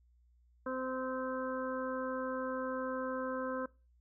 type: harmonic tone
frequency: 259 Hz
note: C4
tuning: 17 cents flat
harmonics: 1 / 2 / 4 / 5 / 6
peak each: -40 / -38 / -43 / -45 / -46 dBFS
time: 0.66-3.66 s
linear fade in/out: 5 ms
effects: noise-tail reverb RT60 0.3 s tail -21 dB re dry + added 60 Hz sine -64 dBFS peak until 4 s